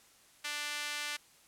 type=tone with high-pass filter; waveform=sawtooth; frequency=294.5 Hz; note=D4; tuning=5 cents sharp; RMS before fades=-38 dBFS; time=0.44-1.17 s; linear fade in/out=10 ms; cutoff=2000 Hz; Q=1.1; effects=white hiss -62 dBFS RMS until 1.47 s + low-pass 11000 Hz 12 dB/octave